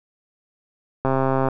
click train, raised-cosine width 1 ms, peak -7 dBFS, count 59, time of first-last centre 1.05-1.486 s, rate 133 Hz, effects none

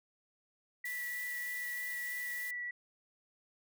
sine tone with vibrato, 1956 Hz, B6, 17 cents flat, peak -37 dBFS, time 0.84-2.71 s, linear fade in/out 5 ms, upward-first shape sine, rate 3.2 Hz, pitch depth 10 cents each way
blue noise, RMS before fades -47 dBFS, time 0.85-2.51 s, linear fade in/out 5 ms
effects none

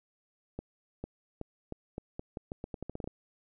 accelerating click train, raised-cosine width 2 ms, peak -24 dBFS, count 16, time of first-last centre 0.59-3.075 s, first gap 450 ms, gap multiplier 0.83, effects none

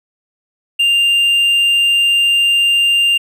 triangle tone, 2794 Hz, F7, in tune, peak -8 dBFS, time 0.79-3.18 s, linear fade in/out 10 ms, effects none

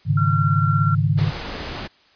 sine chord, Ab suspended fourth, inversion none, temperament equal with one note detuned, 103.41 / 138.59 / 155.56 Hz, Ab2 / Db3 / Eb3, -7 / 0 / 0 cents, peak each -20 dBFS, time 0.05-1.32 s, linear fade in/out 50 ms
sine tone, 1367 Hz, F6, 37 cents flat, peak -22 dBFS, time 0.17-0.95 s, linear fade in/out 5 ms
pink noise, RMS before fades -30 dBFS, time 1.17-1.88 s, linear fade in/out 20 ms
effects white hiss -55 dBFS RMS until 2.15 s + resampled to 11025 Hz

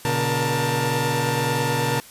sawtooth tone cluster, 120.7 / 142.5 / 473.5 / 890 Hz, B2 / C#3 / A#4 / A5, -39 / +48 / +27 / +20 cents, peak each -22 dBFS, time 0.05-2 s, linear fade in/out 0 ms, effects white hiss -45 dBFS RMS until 2.1 s + resampled to 32000 Hz

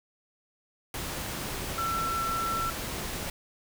sine tone in noise, 1342 Hz, E6, 31 cents sharp, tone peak -28 dBFS, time 1.78-2.7 s, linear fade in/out 2 ms, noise pink, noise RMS -35 dBFS, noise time 0.94-3.3 s, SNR +4 dB, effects none

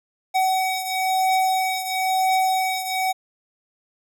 square beating tone pair, 754 / 755 Hz, F#5 / F#5, +32 / +35 cents, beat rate 1 Hz, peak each -21 / -26 dBFS, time 0.34-3.13 s, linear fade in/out 20 ms, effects none

